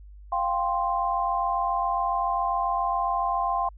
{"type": "chord", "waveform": "sine", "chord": "F suspended second", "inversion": "none", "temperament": "just", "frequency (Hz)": [698.5, 785.8, 1047.7], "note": ["F5", "G5", "C6"], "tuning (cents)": [0, 4, 2], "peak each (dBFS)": [-28, -28, -26], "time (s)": [0.32, 3.69], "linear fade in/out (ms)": 5, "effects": ["added 50 Hz sine -43 dBFS peak until 3.77 s"]}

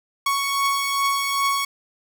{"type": "beating tone pair", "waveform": "sawtooth", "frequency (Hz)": [1108.7, 1111.2], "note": ["C#6", "C#6"], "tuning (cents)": [0, 4], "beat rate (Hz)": 2.5, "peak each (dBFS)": [-24, -17], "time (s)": [0.26, 1.65], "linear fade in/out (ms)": 5, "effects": []}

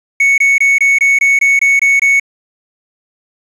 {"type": "tone bursts", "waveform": "triangle", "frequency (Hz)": 2217, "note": "C#7", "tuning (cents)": 0, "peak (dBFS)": -5, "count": 10, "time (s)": [0.2, 2.198], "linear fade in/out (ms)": 5, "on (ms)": 180, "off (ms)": 22, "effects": ["resampled to 24000 Hz", "7-bit"]}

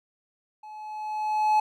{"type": "tone with level ramp", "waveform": "triangle", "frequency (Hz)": 855, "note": "A5", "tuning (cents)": -50, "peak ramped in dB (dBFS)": [-39, -15], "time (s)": [0.63, 1.6], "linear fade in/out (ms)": 5, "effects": []}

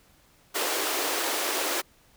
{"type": "high-pass noise", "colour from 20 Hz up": "pink", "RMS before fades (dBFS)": -28, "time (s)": [0.54, 1.82], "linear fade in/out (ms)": 20, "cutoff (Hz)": 310, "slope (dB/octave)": 48, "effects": ["pink hiss -60 dBFS RMS until 2.16 s"]}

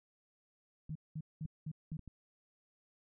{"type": "clicks", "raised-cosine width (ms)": 5, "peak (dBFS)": -37, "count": 5, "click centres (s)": [0.895, 1.454, 1.919, 1.993, 2.077]}
{"type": "tone bursts", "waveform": "sine", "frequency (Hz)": 155.56, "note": "D#3", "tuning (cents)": 0, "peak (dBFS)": -38, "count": 5, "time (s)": [0.9, 1.97], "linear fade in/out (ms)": 5, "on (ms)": 54, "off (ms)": 200}
{"effects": []}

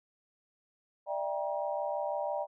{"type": "chord", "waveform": "sine", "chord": "E half-diminished seventh", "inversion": "third", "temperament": "just", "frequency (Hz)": [593.3, 659.3, 791.1, 949.3], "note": ["D5", "E5", "G5", "Bb5"], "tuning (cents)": [18, 0, 16, 31], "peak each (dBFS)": [-34, -39, -37, -39], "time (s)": [1.06, 2.47], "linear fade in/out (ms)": 50, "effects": []}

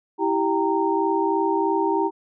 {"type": "tone cluster", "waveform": "sine", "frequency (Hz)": [327.4, 390.5, 787, 924], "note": ["E4", "G4", "G5", "A#5"], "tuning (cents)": [-12, -7, 7, -16], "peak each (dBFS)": [-24, -23, -30, -23], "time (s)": [0.18, 2.11], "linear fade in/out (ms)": 50, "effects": []}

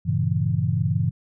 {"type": "chord", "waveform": "sine", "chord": "G diminished seventh", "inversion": "none", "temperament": "equal", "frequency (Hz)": [98, 116.54, 138.59, 164.81], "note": ["G2", "Bb2", "Db3", "Fb3"], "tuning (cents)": [0, 0, 0, 0], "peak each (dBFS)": -25, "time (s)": [0.05, 1.11], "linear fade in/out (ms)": 20, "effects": []}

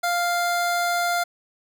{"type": "tone", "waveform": "25% pulse", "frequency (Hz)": 698.5, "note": "F5", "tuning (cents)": 0, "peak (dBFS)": -17, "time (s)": [0.03, 1.24], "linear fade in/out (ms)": 10, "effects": []}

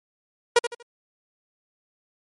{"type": "tone with echo", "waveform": "sawtooth", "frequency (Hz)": 476.2, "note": "A#4", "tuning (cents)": 37, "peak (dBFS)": -9, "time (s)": [0.56, 0.59], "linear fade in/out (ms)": 5, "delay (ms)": 79, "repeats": 3, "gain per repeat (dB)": -10, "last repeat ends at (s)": 0.827, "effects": ["MP3 48 kbps"]}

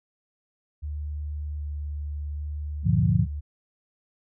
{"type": "tone with vibrato", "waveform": "sine", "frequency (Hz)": 73.9, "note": "D2", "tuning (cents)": 11, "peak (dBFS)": -29, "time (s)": [0.82, 3.41], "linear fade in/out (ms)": 20, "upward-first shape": "square", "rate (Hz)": 0.64, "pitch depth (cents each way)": 9}
{"type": "chord", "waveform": "sine", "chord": "G minor seventh", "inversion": "none", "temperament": "equal with one note detuned", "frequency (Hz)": [98, 116.54, 146.83, 174.01], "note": ["G2", "Bb2", "D3", "F3"], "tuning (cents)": [0, 0, 0, -6], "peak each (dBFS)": -24, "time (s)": [2.83, 3.27], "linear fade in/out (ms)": 50}
{"effects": []}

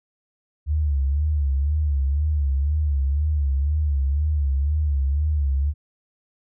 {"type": "tone with vibrato", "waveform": "sine", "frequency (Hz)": 72.1, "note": "D2", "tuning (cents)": -31, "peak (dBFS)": -18, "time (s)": [0.66, 5.74], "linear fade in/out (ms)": 50, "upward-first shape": "sine", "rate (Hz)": 2, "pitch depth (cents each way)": 110, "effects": []}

